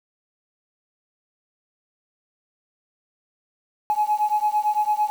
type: beating tone pair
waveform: sine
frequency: 840 / 848.9 Hz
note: G#5 / G#5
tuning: +19 / +38 cents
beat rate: 8.9 Hz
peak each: -21 dBFS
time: 3.9-5.1 s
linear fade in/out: 0 ms
effects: tanh soft clip ceiling -12 dBFS + 7-bit